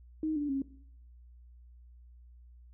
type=tone with pitch steps; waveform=sine; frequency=312.8 / 291.9 / 272.3 Hz; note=D#4 / D4 / C#4; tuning=+9 / -10 / -31 cents; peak=-29 dBFS; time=0.23-0.62 s; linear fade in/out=2 ms; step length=130 ms; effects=noise-tail reverb RT60 0.6 s tail -17 dB re dry + added 60 Hz sine -52 dBFS peak until 2.73 s